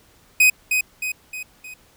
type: tone with echo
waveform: 45% pulse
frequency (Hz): 2508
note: D#7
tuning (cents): +13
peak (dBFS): -11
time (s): 0.4-0.5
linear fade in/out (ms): 5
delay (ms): 310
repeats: 4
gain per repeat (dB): -6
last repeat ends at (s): 1.74
effects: pink hiss -55 dBFS RMS until 1.96 s